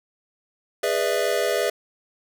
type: chord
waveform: square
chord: E dominant seventh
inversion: first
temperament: just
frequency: 412 / 494.4 / 593.3 / 659.3 Hz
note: G#4 / B4 / D5 / E5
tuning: -14 / +2 / +18 / 0 cents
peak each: -27 dBFS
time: 0.83-1.7 s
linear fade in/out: 5 ms
effects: none